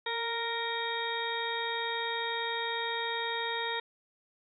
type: harmonic tone with a mistuned harmonic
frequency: 465.5 Hz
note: A#4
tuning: 2 cents flat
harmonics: 1 / 2 / 3 / 4 / 5 / 7 / 8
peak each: -38 / -36 / -43 / -37 / -43 / -44 / -37 dBFS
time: 0.06-3.8 s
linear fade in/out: 5 ms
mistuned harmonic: 1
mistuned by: -22 cents
effects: none